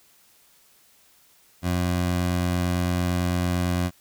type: tone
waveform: 20% pulse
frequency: 88.9 Hz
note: F2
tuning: 31 cents sharp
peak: -17 dBFS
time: 1.62-3.91 s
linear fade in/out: 50 ms
effects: white hiss -58 dBFS RMS until 4 s